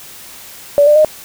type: tone with pitch steps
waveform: sine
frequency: 576 / 595.3 / 615.2 Hz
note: D5 / D5 / D#5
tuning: -34 / +23 / -20 cents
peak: -5 dBFS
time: 0.78-1.047 s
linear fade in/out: 0 ms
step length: 89 ms
effects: white hiss -35 dBFS RMS until 1.24 s